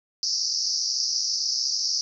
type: band-pass noise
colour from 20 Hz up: white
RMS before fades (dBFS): -26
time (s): 0.23-2.01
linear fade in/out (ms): 0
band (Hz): 4700 to 5800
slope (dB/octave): 96
effects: none